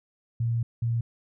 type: tone bursts at uneven times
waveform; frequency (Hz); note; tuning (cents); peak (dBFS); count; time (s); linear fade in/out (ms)
sine; 116.54; A#2; 0; -23; 2; 0.4-0.63 / 0.82-1.01; 5
effects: none